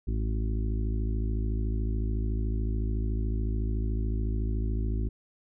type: harmonic tone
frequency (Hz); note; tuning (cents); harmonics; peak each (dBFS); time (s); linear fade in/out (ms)
53.8; A1; -38; 1 / 2 / 4 / 5 / 6 / 7; -27 / -33 / -39 / -41 / -43 / -44; 0.07-5.09; 10
effects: none